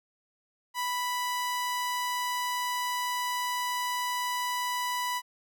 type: tone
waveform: sawtooth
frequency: 987.8 Hz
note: B5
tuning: in tune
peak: -25 dBFS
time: 0.74-5.22 s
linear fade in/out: 50 ms
effects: none